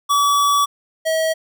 square tone pair in turn, 1143 / 641.5 Hz, D6 / E5, -47 / -47 cents, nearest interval minor seventh, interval 1000 cents, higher first, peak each -14 / -17 dBFS, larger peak first, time 0.09-0.66 / 1.05-1.34 s, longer first, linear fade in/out 20 ms, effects none

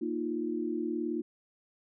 sine chord, Bb suspended fourth, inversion none, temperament just, 233.1 / 310.8 / 349.6 Hz, Bb3 / Eb4 / F4, 0 / -2 / +2 cents, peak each -36 / -34 / -34 dBFS, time 0.01-1.22 s, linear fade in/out 10 ms, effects none

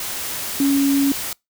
sine tone in noise, 278.2 Hz, C#4, 6 cents sharp, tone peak -14 dBFS, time 0.6-1.12 s, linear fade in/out 2 ms, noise white, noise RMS -27 dBFS, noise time 0-1.33 s, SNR +10 dB, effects noise-tail reverb RT60 0.2 s tail -26 dB re dry

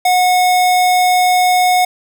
square tone, 729 Hz, F#5, 26 cents flat, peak -10 dBFS, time 0.05-1.85 s, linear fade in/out 5 ms, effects none

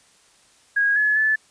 sine tone with pitch steps, 1643 / 1706 / 1739 Hz, G#6 / G#6 / A6, -19 / +46 / -21 cents, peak -16 dBFS, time 0.76-1.36 s, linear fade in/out 10 ms, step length 200 ms, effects white hiss -56 dBFS RMS until 1.5 s + resampled to 22050 Hz

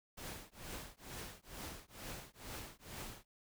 pink noise with tremolo, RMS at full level -45 dBFS, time 0.17-3.25 s, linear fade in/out 10 ms, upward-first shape triangle, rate 2.2 Hz, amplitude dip 100%, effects none

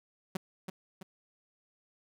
sawtooth tone with echo, 187.6 Hz, F#3, 24 cents sharp, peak -27 dBFS, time 0.35-0.37 s, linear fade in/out 5 ms, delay 330 ms, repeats 2, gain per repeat -6 dB, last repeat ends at 1.03 s, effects none

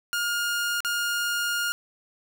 sawtooth tone with dropouts, 1418 Hz, F6, 26 cents sharp, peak -21 dBFS, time 0.13-1.72 s, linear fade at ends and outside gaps 0 ms, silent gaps 0.805-0.848 s, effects none

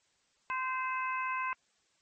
harmonic tone, 517 Hz, C5, 21 cents flat, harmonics 2 / 3 / 4 / 5, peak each -33 / -39 / -41 / -40 dBFS, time 0.5-1.53 s, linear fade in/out 0 ms, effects white hiss -72 dBFS RMS until 2.01 s + MP3 32 kbps

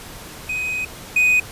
triangle tone pair in turn, 2511 / 2495 Hz, D#7 / D#7, +15 / +4 cents, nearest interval unison, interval 11 cents, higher first, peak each -20 / -11 dBFS, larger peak second, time 0.49-0.85 / 1.16-1.4 s, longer first, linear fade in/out 5 ms, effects pink hiss -37 dBFS RMS until 1.51 s + resampled to 32000 Hz

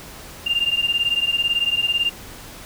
sine beating tone pair, 2789 / 2807 Hz, F7 / F7, -3 / +8 cents, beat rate 18 Hz, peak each -20 dBFS, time 0.46-2.1 s, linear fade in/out 10 ms, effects tanh soft clip ceiling -11 dBFS + pink hiss -39 dBFS RMS until 2.65 s

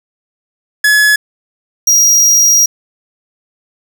45% pulse tone pair in turn, 1700 / 5718 Hz, G#6 / F8, +40 / +40 cents, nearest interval octave + major sixth, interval 2100 cents, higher second, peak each -6 dBFS, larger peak neither, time 0.84-1.16 / 1.87-2.66 s, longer second, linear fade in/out 5 ms, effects none

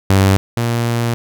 sawtooth tone pair in turn, 96.8 / 117.74 Hz, G2 / A#2, -21 / +18 cents, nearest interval minor third, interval 339 cents, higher second, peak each -5 / -11 dBFS, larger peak first, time 0.1-0.37 / 0.57-1.14 s, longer second, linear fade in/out 0 ms, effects none

